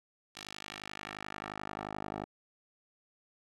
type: tone with band-pass filter sweep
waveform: 10% pulse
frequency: 51.4 Hz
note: G#1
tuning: 17 cents flat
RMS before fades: -43 dBFS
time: 0.35-2.25 s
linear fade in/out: 10 ms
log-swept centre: 4200 to 630 Hz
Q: 1
effects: none